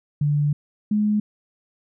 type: tone pair in turn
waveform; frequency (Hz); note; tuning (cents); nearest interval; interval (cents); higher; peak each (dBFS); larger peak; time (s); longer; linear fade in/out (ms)
sine; 146.6 / 210.3; D3 / G#3; -3 / +22; tritone; 625; second; -17; neither; 0.21-0.53 / 0.91-1.2; first; 5
effects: none